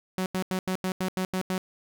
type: tone bursts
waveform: sawtooth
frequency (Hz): 186.2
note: F#3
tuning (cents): +11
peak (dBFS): -22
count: 9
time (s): 0.18-1.579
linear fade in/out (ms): 0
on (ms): 79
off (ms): 86
effects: none